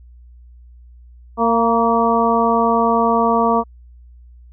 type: harmonic tone with a mistuned harmonic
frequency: 230 Hz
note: A#3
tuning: 23 cents flat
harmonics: 1 / 2 / 3 / 4 / 5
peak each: -19 / -19 / -19 / -19 / -19 dBFS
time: 1.37-3.64 s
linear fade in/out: 50 ms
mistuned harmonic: 4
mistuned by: +36 cents
effects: added 60 Hz sine -40 dBFS peak until 4.52 s